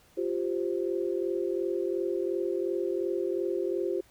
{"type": "chord", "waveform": "sine", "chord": "F suspended second", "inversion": "none", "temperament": "equal", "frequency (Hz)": [349.2, 392, 523.3], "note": ["F4", "G4", "C5"], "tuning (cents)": [0, 0, 0], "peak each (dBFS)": [-30, -31, -35], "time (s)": [0.17, 4.01], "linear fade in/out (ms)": 10, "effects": ["pink hiss -61 dBFS RMS until 4.1 s"]}